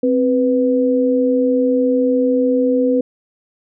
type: tone pair together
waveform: sine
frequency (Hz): 261.6 / 495.3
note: C4 / B4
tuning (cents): 0 / +5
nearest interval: major seventh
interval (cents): 1105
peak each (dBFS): -15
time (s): 0.03-3.01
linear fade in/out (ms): 5
effects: none